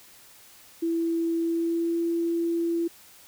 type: tone with pitch glide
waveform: sine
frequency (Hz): 332.5 to 336.8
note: E4 to E4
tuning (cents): +15 to +37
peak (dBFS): -23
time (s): 0.82-2.88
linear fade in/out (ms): 10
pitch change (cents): +22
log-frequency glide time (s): 1.42-1.99
effects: white hiss -52 dBFS RMS until 3.27 s